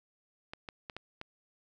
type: clicks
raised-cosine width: 0.3 ms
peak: -25 dBFS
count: 5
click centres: 0.535 / 0.688 / 0.898 / 0.966 / 1.214 s
effects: none